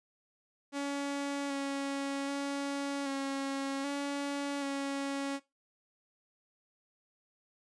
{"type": "tone with pitch steps", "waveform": "sawtooth", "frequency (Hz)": [281.8, 277.2, 280.4, 273.8, 282.9, 277.2], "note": ["C#4", "C#4", "C#4", "C#4", "C#4", "C#4"], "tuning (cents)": [29, 0, 20, -21, 35, 0], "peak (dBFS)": -29, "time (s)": [0.72, 5.4], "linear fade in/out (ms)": 50, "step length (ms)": 780, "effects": ["noise-tail reverb RT60 0.2 s tail -17 dB re dry", "resampled to 22050 Hz"]}